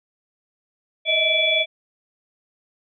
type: tone cluster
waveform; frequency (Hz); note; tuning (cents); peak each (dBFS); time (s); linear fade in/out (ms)
sine; 618 / 641 / 2332 / 3416; D#5 / E5 / D7 / G#7; -12 / -49 / -13 / +48; -28 / -25 / -20 / -20; 1.05-1.66; 50
effects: none